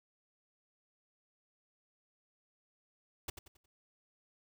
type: noise with echo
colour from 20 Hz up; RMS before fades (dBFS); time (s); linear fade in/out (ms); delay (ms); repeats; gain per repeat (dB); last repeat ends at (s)
pink; -38; 3.28-3.3; 5; 90; 4; -9; 3.66
effects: none